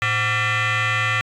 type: tone with frequency modulation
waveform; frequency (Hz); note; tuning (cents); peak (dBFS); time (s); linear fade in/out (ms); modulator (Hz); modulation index
sine; 112; A2; +31; -15; 0.02-1.21; 0; 633; 4.1
effects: tanh soft clip ceiling -17 dBFS